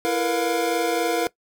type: tone cluster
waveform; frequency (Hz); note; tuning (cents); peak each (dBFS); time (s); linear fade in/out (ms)
square; 333.8 / 459.8 / 483.6 / 708; E4 / A#4 / B4 / F5; +22 / -24 / -36 / +23; -27; 0.05-1.27; 0
effects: noise-tail reverb RT60 0.1 s tail -19 dB re dry